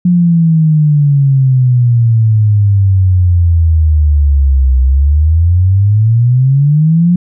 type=exponential two-way sweep; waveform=sine; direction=down then up; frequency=179.5 to 63.7 to 179.5 Hz; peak=-5 dBFS; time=0.05-7.16 s; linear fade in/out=5 ms; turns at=4.8 s; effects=none